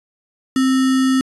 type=tone with sample-and-hold; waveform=sine; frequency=262.2 Hz; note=C4; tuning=4 cents sharp; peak=-12 dBFS; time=0.56-1.21 s; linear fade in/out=2 ms; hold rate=1575 Hz; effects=resampled to 24000 Hz